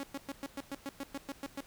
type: tone bursts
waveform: sawtooth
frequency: 277.2 Hz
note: C#4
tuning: in tune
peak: -33 dBFS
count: 12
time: 0-1.606 s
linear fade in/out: 2 ms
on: 33 ms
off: 110 ms
effects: pink hiss -58 dBFS RMS until 1.66 s